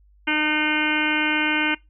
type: harmonic tone with a mistuned harmonic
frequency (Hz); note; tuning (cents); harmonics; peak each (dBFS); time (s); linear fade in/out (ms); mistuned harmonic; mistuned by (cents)
304.6; D#4; -37; 1 / 2 / 3 / 4 / 5 / 6 / 7 / 8 / 9 / 10; -25 / -37 / -29 / -36 / -25 / -34 / -25 / -27 / -28 / -32; 0.27-1.75; 10; 9; +25
effects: noise-tail reverb RT60 0.2 s tail -23 dB re dry + added 50 Hz sine -52 dBFS peak until 1.89 s